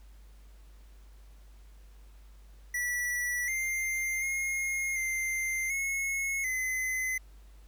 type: tone with pitch steps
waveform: square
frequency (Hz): 1953 / 2099 / 2144 / 2090 / 2180 / 2039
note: B6 / C7 / C7 / C7 / C#7 / C7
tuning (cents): -20 / +5 / +42 / -2 / -29 / -45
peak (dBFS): -30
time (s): 2.74-7.18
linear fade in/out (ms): 5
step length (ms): 740
effects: added 50 Hz sine -50 dBFS peak until 7.67 s + pink hiss -65 dBFS RMS until 7.67 s